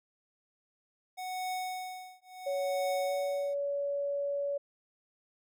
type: tone with tremolo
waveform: square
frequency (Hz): 740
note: F#5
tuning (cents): 0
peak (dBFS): -33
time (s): 1.17-3.55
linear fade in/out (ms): 20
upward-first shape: triangle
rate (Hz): 0.72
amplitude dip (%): 100
type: tone with pitch glide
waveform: sine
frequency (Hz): 560 to 566.8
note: C#5 to C#5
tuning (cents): +18 to +38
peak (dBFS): -30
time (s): 2.46-4.58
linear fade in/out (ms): 10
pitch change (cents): +20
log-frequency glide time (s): 3.06-3.12
effects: none